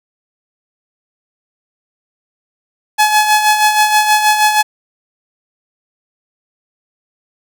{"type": "tone with tremolo", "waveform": "sawtooth", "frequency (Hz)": 850, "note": "G#5", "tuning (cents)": 40, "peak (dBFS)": -3, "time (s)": [2.98, 4.63], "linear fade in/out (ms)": 20, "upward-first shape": "sine", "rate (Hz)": 6.3, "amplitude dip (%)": 55, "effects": []}